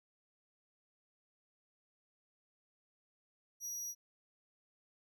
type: tone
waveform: 40% pulse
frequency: 5790 Hz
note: F#8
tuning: 38 cents flat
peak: -39 dBFS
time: 3.6-3.95 s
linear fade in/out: 50 ms
effects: none